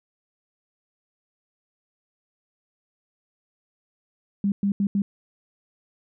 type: tone bursts at uneven times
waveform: sine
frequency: 200 Hz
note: G3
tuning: 35 cents sharp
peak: -19 dBFS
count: 4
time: 4.44-4.52 / 4.63-4.72 / 4.8-4.87 / 4.95-5.02 s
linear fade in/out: 2 ms
effects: none